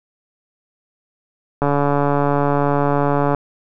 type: click train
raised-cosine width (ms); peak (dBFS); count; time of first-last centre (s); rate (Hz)
1; -4; 248; 1.62-3.347; 143
effects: none